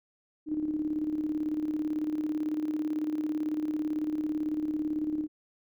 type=tone with tremolo; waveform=sine; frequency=306.1 Hz; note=D#4; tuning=28 cents flat; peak=-26 dBFS; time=0.46-5.28 s; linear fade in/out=50 ms; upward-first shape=square; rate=18 Hz; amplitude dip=50%; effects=none

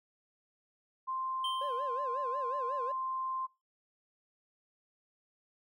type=tone; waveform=sine; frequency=1046.5 Hz; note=C6; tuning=in tune; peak=-33 dBFS; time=1.07-3.47 s; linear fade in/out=20 ms
type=tone with exponential decay; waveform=triangle; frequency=3136 Hz; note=G7; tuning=in tune; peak=-31 dBFS; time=1.44-2 s; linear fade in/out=5 ms; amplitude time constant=120 ms
type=tone with vibrato; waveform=triangle; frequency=524 Hz; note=C5; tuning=2 cents sharp; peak=-36 dBFS; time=1.61-2.92 s; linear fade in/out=5 ms; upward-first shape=sine; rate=5.5 Hz; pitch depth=190 cents each way
effects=noise-tail reverb RT60 0.3 s tail -24 dB re dry

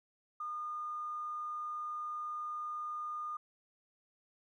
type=tone with tanh clipping; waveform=triangle; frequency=1218 Hz; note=D#6; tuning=37 cents flat; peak=-37 dBFS; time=0.4-3.37 s; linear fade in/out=5 ms; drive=3 dB; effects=none

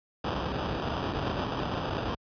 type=noise with sample-and-hold; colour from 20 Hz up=pink; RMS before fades=-31 dBFS; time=0.24-2.15 s; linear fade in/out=5 ms; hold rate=2100 Hz; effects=high-pass 60 Hz 12 dB/octave + resampled to 11025 Hz

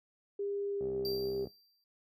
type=tone with pitch glide; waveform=sine; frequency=402.4 to 397.3 Hz; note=G4 to G4; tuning=+45 to +23 cents; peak=-33 dBFS; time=0.39-1.45 s; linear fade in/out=5 ms; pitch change=-22 cents; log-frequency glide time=0.69-0.91 s
type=click train; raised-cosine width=2 ms; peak=-31 dBFS; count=44; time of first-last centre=0.81-1.472 s; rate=65 Hz
type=tone with exponential decay; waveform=square; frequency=4699 Hz; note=D8; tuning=in tune; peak=-36 dBFS; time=1.05-1.84 s; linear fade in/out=1 ms; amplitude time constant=170 ms
effects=noise-tail reverb RT60 0.2 s tail -20 dB re dry + high-pass 80 Hz 12 dB/octave

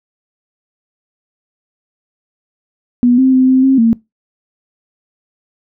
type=tone with pitch steps; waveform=sine; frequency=244.1 / 262 / 258.5 / 260.2 / 266.7 / 228.4 Hz; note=B3 / C4 / C4 / C4 / C4 / A#3; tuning=-20 / +2 / -21 / -9 / +33 / -35 cents; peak=-6 dBFS; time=3.03-3.93 s; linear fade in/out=0 ms; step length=150 ms; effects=noise-tail reverb RT60 0.2 s tail -23 dB re dry

